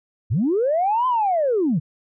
sine linear two-way sweep, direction up then down, 82.6 to 1036 to 129.7 Hz, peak -16 dBFS, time 0.3-1.8 s, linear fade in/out 20 ms, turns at 1.07 s, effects tanh soft clip ceiling -12 dBFS

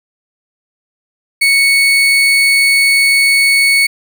35% pulse tone, 2217 Hz, C#7, in tune, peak -6 dBFS, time 1.41-3.87 s, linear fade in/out 10 ms, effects none

